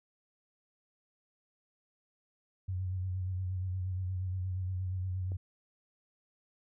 sine tone with vibrato, 92.5 Hz, F#2, in tune, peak -32 dBFS, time 2.68-5.37 s, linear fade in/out 10 ms, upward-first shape sine, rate 8.5 Hz, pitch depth 40 cents each way
click, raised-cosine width 2 ms, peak -35 dBFS, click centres 5.319 s
effects none

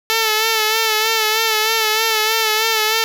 5% pulse tone with vibrato, 440 Hz, A4, in tune, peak -3 dBFS, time 0.1-3.04 s, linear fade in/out 0 ms, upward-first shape sine, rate 3.2 Hz, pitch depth 42 cents each way, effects none

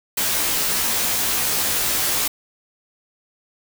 white noise with comb filter, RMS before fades -21 dBFS, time 0.17-2.28 s, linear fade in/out 5 ms, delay 15 ms, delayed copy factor -0.95, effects none

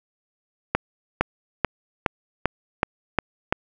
accelerating click train, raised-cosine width 0.5 ms, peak -3 dBFS, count 8, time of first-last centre 0.75-3.525 s, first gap 460 ms, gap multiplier 0.95, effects none

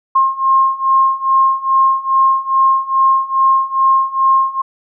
sine beating tone pair, 1066 / 1068.4 Hz, C6 / C6, +32 / +36 cents, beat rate 2.4 Hz, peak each -14 / -12 dBFS, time 0.15-4.62 s, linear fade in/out 10 ms, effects none

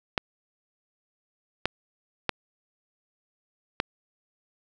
clicks, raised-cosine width 0.3 ms, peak -7 dBFS, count 4, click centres 0.178 / 1.656 / 2.293 / 3.801 s, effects none

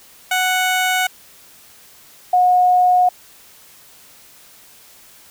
15% pulse / sine tone pair in turn, 740 / 725.2 Hz, F#5 / F#5, 0 / -35 cents, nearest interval unison, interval 35 cents, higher first, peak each -9 / -10 dBFS, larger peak first, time 0.31-1.07 / 2.33-3.09 s, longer neither, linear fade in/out 5 ms, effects white hiss -46 dBFS RMS until 5.3 s

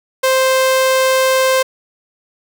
sawtooth tone, 523.3 Hz, C5, in tune, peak -7 dBFS, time 0.23-1.63 s, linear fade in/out 10 ms, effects none

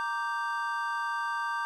triangle chord, G minor, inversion first, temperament equal, 932.3 / 1174.7 / 1568 Hz, Bb5 / D6 / G6, 0 / 0 / 0 cents, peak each -32 dBFS, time 0-1.65 s, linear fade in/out 0 ms, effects none

